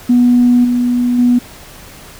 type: tone with level steps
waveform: sine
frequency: 244.5 Hz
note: B3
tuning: 17 cents flat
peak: -5 / -10 / -6 dBFS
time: 0.09-1.39 s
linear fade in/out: 10 ms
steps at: 0.64 / 1.18 s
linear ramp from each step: 10 ms
effects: tanh soft clip ceiling -1 dBFS + pink hiss -36 dBFS RMS until 2.19 s